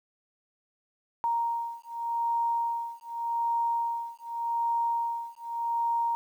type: beating tone pair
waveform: sine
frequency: 932.3 / 933.15 Hz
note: A#5 / A#5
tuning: 0 / +2 cents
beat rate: 0.85 Hz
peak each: -30 dBFS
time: 1.24-6.15 s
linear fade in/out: 0 ms
effects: 10-bit